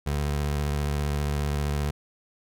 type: tone with vibrato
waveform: 25% pulse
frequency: 72.8 Hz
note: D2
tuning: 15 cents flat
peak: -21 dBFS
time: 0.06-1.91 s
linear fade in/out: 10 ms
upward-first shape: triangle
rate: 15 Hz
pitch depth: 39 cents each way
effects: none